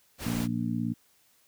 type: noise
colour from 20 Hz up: pink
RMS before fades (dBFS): -37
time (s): 0.18-0.48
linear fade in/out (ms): 50
type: harmonic tone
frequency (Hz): 58.27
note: A#1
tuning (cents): 0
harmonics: 2 / 3 / 4 / 5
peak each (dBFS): -34 / -34 / -30 / -36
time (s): 0.25-0.94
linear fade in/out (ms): 20
effects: white hiss -65 dBFS RMS until 1.47 s